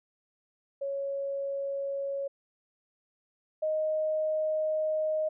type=tone pair in turn; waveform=sine; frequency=554.4 / 622.3 Hz; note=C#5 / D#5; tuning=0 / 0 cents; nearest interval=major second; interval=200 cents; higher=second; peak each=-30 / -26 dBFS; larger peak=second; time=0.81-2.28 / 3.62-5.29 s; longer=second; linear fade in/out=10 ms; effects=none